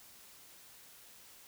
silence, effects white hiss -57 dBFS RMS until 1.47 s

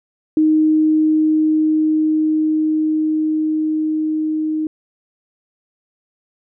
sine tone with level ramp, 311.1 Hz, D#4, in tune, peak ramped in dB -10 to -17 dBFS, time 0.37-4.67 s, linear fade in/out 2 ms, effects none

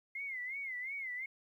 sine tone with vibrato, 2100 Hz, C7, 6 cents sharp, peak -38 dBFS, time 0.15-1.26 s, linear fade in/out 5 ms, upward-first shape sine, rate 2.8 Hz, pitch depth 120 cents each way, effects 12-bit

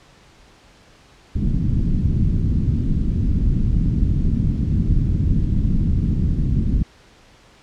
pink low-pass noise, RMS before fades -18 dBFS, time 1.35-6.83 s, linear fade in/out 10 ms, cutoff 230 Hz, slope 24 dB/octave, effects pink hiss -50 dBFS RMS until 7.62 s + low-pass 6000 Hz 12 dB/octave

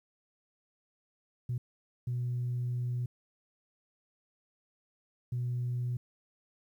sine tone bursts at uneven times, 122.8 Hz, B2, 9 cents flat, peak -29 dBFS, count 3, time 1.49-1.58 / 2.07-3.06 / 5.32-5.97 s, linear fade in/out 5 ms, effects tanh soft clip ceiling -27 dBFS + 11-bit

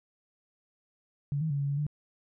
sine tone with pitch steps, 142.7 / 158.6 / 141.7 / 140.8 / 141.7 / 148.2 Hz, D3 / D#3 / C#3 / C#3 / C#3 / D3, -49 / +33 / +38 / +27 / +38 / +16 cents, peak -27 dBFS, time 1.32-1.866 s, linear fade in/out 0 ms, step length 91 ms, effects none

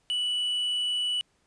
triangle tone with quantisation, 2958 Hz, F#7, 1 cent flat, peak -24 dBFS, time 0.1-1.21 s, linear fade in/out 0 ms, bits 9, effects pink hiss -69 dBFS RMS until 1.46 s + resampled to 22050 Hz

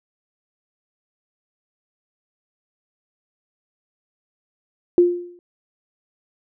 sine tone with exponential decay, 351.4 Hz, F4, 11 cents sharp, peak -7 dBFS, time 4.98-5.39 s, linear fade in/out 1 ms, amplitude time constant 89 ms, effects none

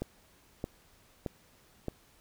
click train, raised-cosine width 2 ms, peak -20 dBFS, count 4, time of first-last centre 0.02-1.883 s, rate 1.61 Hz, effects pink hiss -63 dBFS RMS until 2.2 s

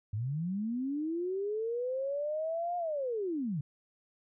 sine linear two-way sweep, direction up then down, 98 to 713 to 131.8 Hz, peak -31 dBFS, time 0.13-3.61 s, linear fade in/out 5 ms, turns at 2.77 s, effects none

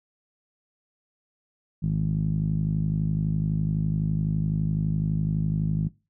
10% pulse tone with low-pass filter, 51.91 Hz, G#1, in tune, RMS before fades -25 dBFS, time 1.82-5.89 s, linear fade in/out 20 ms, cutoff 170 Hz, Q 4, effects noise-tail reverb RT60 0.3 s tail -22 dB re dry

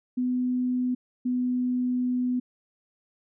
sine tone pair in turn, 250.5 / 249.5 Hz, B3 / B3, +25 / +18 cents, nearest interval unison, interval 7 cents, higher first, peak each -23 dBFS, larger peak neither, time 0.17-0.95 / 1.25-2.4 s, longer second, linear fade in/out 10 ms, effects none

